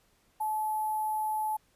sine tone with sample-and-hold, 862 Hz, A5, 36 cents flat, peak -28 dBFS, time 0.4-1.57 s, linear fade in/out 10 ms, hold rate 11025 Hz, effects pink hiss -68 dBFS RMS until 1.75 s + resampled to 32000 Hz

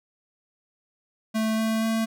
square tone with pitch steps, 220 / 221.9 / 223.8 Hz, A3 / A3 / A3, 0 / +15 / +30 cents, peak -23 dBFS, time 1.34-2.06 s, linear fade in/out 20 ms, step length 240 ms, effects none

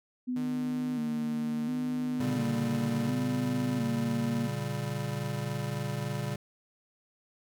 sine tone with vibrato, 241.2 Hz, B3, 41 cents flat, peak -29 dBFS, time 0.27-4.48 s, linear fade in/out 20 ms, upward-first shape square, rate 0.71 Hz, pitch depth 64 cents each way
sawtooth tone with pitch glide, 151.2 to 149.72 Hz, D#3 to D3, -49 to +34 cents, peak -36 dBFS, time 0.36-3.1 s, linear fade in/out 5 ms, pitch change -17 cents, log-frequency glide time 2.01-2.63 s
square chord, G diminished, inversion first, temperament just, 117.6 / 141.12 / 196 Hz, Bb2 / Db3 / G3, +16 / +31 / 0 cents, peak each -37 / -35 / -39 dBFS, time 2.2-6.36 s, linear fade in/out 5 ms
effects none

